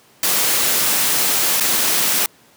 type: noise with dropouts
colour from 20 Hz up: white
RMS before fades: -17 dBFS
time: 0.23-2.26 s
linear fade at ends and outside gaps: 2 ms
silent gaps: 1.6-1.607 s
effects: pink hiss -51 dBFS RMS until 2.56 s + high-pass 150 Hz 12 dB/octave